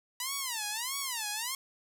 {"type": "tone with vibrato", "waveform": "5% pulse", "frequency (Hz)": 964, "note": "B5", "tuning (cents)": -42, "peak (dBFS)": -21, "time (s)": [0.2, 1.55], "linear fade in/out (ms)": 2, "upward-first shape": "sine", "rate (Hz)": 1.6, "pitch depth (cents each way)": 260, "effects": []}